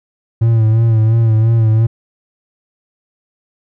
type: tone with vibrato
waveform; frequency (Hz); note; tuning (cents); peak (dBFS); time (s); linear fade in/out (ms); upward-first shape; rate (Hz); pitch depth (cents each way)
triangle; 112.3; A2; +36; -6; 0.41-1.87; 10; sine; 2.9; 48
effects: none